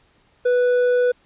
sine tone with hard clipping, 493.2 Hz, B4, 2 cents flat, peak -16 dBFS, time 0.45-1.12 s, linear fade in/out 10 ms, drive 5 dB, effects pink hiss -59 dBFS RMS until 1.25 s + resampled to 8000 Hz

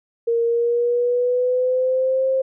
sine tone with pitch glide, 465.4 to 528.5 Hz, A#4 to C5, -3 to +17 cents, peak -16 dBFS, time 0.27-2.42 s, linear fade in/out 10 ms, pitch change +220 cents, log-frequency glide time 0.44-2.26 s, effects none

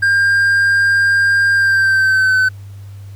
triangle tone with pitch glide, 1601 to 1519.9 Hz, G6 to F#6, +36 to +46 cents, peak -8 dBFS, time 0.02-2.49 s, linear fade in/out 10 ms, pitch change -90 cents, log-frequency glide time 1.53-2.36 s, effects added 99 Hz sine -30 dBFS peak until 3.15 s + pink hiss -50 dBFS RMS until 3.15 s

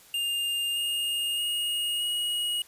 square tone with pitch steps, 2809 / 2837 / 2865 / 2893 Hz, F7 / F7 / F7 / F#7, +9 / +27 / +44 / -40 cents, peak -27 dBFS, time 0.14-2.62 s, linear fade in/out 2 ms, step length 620 ms, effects white hiss -54 dBFS RMS until 2.67 s + resampled to 32000 Hz

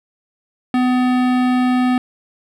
sine tone with hard clipping, 251.3 Hz, B3, 30 cents sharp, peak -15 dBFS, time 0.74-1.98 s, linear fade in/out 2 ms, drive 18 dB, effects none

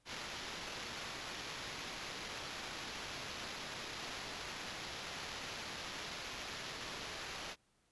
blue noise with sample-and-hold, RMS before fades -45 dBFS, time 0.05-7.56 s, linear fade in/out 50 ms, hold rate 8820 Hz, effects pink hiss -75 dBFS RMS until 7.91 s + resampled to 24000 Hz

